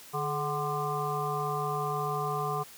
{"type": "harmonic tone with a mistuned harmonic", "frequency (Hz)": 149, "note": "D3", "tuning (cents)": 25, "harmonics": [1, 3, 5, 7, 8], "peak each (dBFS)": [-35, -35, -35, -35, -35], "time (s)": [0.13, 2.64], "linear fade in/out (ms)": 20, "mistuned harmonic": 3, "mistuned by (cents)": -80, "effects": ["white hiss -50 dBFS RMS until 2.77 s", "high-pass 60 Hz 12 dB/octave"]}